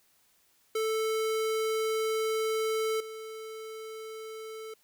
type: tone with level steps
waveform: square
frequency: 440 Hz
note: A4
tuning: in tune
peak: -28 / -40 dBFS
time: 0.75-4.74 s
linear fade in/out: 5 ms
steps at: 3 s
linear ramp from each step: 5 ms
effects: white hiss -67 dBFS RMS until 4.83 s